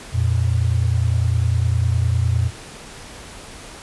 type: tone pair together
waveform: sine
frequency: 86.68 / 116.54 Hz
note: F2 / A#2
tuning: -12 / 0 cents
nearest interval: perfect fourth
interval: 512 cents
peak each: -18 dBFS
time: 0.12-2.51 s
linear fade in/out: 50 ms
effects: pink hiss -38 dBFS RMS until 3.82 s + resampled to 24000 Hz